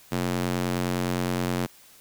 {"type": "tone with high-pass filter", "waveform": "square", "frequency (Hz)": 44.85, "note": "F1", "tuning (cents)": 47, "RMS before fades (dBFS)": -27, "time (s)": [0.11, 1.67], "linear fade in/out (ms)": 20, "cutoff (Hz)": 180, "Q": 1.1, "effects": ["white hiss -53 dBFS RMS until 2 s"]}